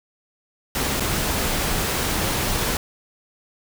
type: noise with dropouts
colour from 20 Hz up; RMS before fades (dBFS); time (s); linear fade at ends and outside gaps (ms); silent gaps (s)
pink; -23; 0.75-2.77; 1; 0.998-1.005
effects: none